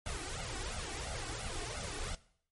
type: noise with flanger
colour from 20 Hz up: pink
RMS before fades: -40 dBFS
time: 0.06-2.15 s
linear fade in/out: 2 ms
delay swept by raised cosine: 1.4 to 2.7 ms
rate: 2.9 Hz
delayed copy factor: +1
effects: noise-tail reverb RT60 0.6 s tail -19 dB re dry + MP3 48 kbps